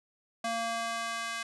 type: tone with high-pass filter sweep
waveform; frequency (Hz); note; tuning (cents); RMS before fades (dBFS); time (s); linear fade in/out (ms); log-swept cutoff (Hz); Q
square; 229.7; A#3; -25; -34; 0.44-1.43; 5; 550 to 1500; 1.2
effects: resampled to 24000 Hz